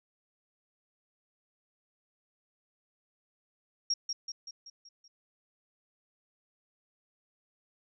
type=tone with echo; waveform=sine; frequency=5588 Hz; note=F8; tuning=in tune; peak=-26 dBFS; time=3.9-3.94 s; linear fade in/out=5 ms; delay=190 ms; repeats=6; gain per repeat=-5 dB; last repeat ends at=5.08 s; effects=none